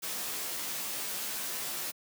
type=noise with comb filter; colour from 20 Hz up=white; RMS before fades=-36 dBFS; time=0.02-1.92 s; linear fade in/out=20 ms; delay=14 ms; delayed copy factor=+0.85; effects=high-pass 150 Hz 12 dB/octave